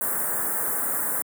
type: band-stop noise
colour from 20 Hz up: white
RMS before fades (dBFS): -26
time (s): 0.01-1.22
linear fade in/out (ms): 0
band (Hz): 1800 to 8300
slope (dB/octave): 48
effects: high-pass 200 Hz 12 dB/octave